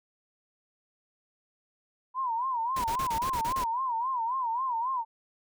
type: tone with vibrato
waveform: sine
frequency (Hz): 980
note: B5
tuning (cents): -14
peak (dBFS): -27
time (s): 2.14-5.05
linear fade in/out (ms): 50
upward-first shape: sine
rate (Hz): 3.7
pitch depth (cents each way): 150
type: noise bursts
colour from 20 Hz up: pink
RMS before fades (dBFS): -37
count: 8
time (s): 2.76-3.641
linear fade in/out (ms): 5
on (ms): 83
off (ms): 31
effects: none